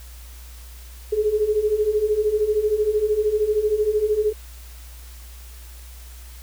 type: beating tone pair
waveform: sine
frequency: 415.3 / 428.3 Hz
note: G#4 / A4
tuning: 0 / -47 cents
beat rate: 13 Hz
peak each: -23 / -19 dBFS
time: 1.12-4.33 s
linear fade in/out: 10 ms
effects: added 60 Hz sine -38 dBFS peak until 6.42 s + white hiss -47 dBFS RMS until 6.42 s